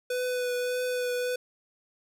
square tone with vibrato, 496.9 Hz, B4, 11 cents sharp, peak -28 dBFS, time 0.1-1.36 s, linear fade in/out 5 ms, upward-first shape triangle, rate 1.7 Hz, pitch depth 17 cents each way, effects none

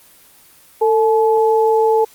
sine tone pair together, 446.9 / 858.4 Hz, A4 / A5, +27 / -43 cents, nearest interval major seventh, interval 1130 cents, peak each -12 / -16 dBFS, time 0.81-2.05 s, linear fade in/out 10 ms, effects white hiss -47 dBFS RMS until 2.14 s + Opus 24 kbps

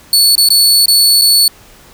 sawtooth tone with dropouts, 4435 Hz, C#8, in tune, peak -3 dBFS, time 0.13-1.48 s, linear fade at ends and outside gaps 2 ms, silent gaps 0.354-0.379 / 0.488-0.503 / 0.858-0.881 / 1.214-1.218 s, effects pink hiss -41 dBFS RMS until 1.93 s

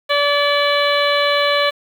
harmonic tone with a mistuned harmonic, 576 Hz, D5, 34 cents flat, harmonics 1 / 2 / 3 / 4 / 5 / 6 / 7, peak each -17 / -20 / -22 / -23 / -24 / -25 / -25 dBFS, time 0.09-1.71 s, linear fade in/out 20 ms, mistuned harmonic 5, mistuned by +49 cents, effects 7-bit

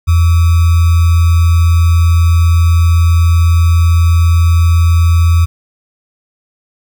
sine tone with sample-and-hold, 83.9 Hz, E2, 31 cents sharp, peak -5 dBFS, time 0.07-5.46 s, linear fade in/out 20 ms, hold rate 1225 Hz, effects none

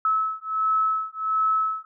sine beating tone pair, 1297 / 1298.4 Hz, E6 / E6, -28 / -27 cents, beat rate 1.4 Hz, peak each -24 dBFS, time 0.05-1.85 s, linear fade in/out 2 ms, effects none

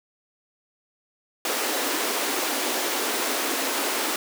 pink high-pass noise, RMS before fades -26 dBFS, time 1.45-4.16 s, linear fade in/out 2 ms, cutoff 260 Hz, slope 48 dB/octave, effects none

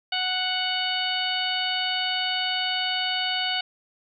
harmonic tone, 740 Hz, F#5, in tune, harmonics 1 / 2 / 3 / 4 / 5 / 6, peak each -31 / -32 / -33 / -27 / -33 / -33 dBFS, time 0.12-3.61 s, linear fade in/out 5 ms, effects none

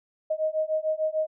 sine beating tone pair, 622.3 / 629 Hz, D#5 / D#5, 0 / +19 cents, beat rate 6.7 Hz, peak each -27 dBFS, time 0.3-1.27 s, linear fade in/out 10 ms, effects none

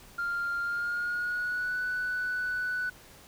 sine tone with pitch glide, 1396.9 to 1488.5 Hz, F6 to F#6, 0 to +10 cents, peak -27 dBFS, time 0.18-2.9 s, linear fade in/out 10 ms, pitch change +110 cents, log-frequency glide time 0.63-1.79 s, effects tanh soft clip ceiling -26 dBFS + pink hiss -53 dBFS RMS until 3.27 s

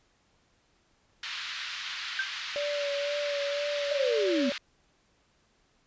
white band-pass noise, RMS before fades -37 dBFS, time 1.23-4.58 s, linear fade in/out 2 ms, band 1300 to 4200 Hz, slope 24 dB/octave
sine tone with exponential decay, 1568 Hz, G6, in tune, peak -23 dBFS, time 2.19-2.33 s, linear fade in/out 2 ms, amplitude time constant 30 ms
sine tone with vibrato, 575 Hz, D5, 37 cents flat, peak -29 dBFS, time 2.56-4.52 s, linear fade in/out 0 ms, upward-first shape sine, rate 2 Hz, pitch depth 25 cents each way
sine linear sweep, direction down, 600 to 233.1 Hz, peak -25 dBFS, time 3.91-4.5 s, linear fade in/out 10 ms
effects pink hiss -68 dBFS RMS until 5.86 s + resampled to 16000 Hz

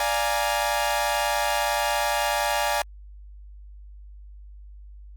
sawtooth chord, Bb dominant seventh, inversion first, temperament equal, 587.3 / 698.5 / 830.6 / 932.3 Hz, D5 / F5 / Ab5 / Bb5, 0 / 0 / 0 / 0 cents, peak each -24 / -26 / -22 / -26 dBFS, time 0-2.82 s, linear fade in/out 2 ms, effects added 50 Hz sine -41 dBFS peak until 5.16 s + Opus 48 kbps

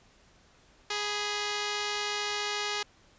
5% pulse tone pair together, 415.3 / 987 Hz, G#4 / B5, 0 / -1 cents, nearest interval octave + minor third, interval 1499 cents, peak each -19 / -26 dBFS, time 0.9-2.83 s, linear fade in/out 5 ms, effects pink hiss -61 dBFS RMS until 3.18 s + resampled to 16000 Hz

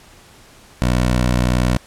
15% pulse tone, 61.5 Hz, B1, 7 cents flat, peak -8 dBFS, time 0.82-1.77 s, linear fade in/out 0 ms, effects pink hiss -46 dBFS RMS until 1.86 s + low-pass 11000 Hz 12 dB/octave

